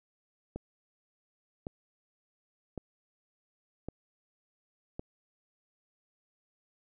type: click train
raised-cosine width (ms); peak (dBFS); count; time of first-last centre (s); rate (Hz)
2; -24; 5; 0.56-4.995; 0.902
effects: none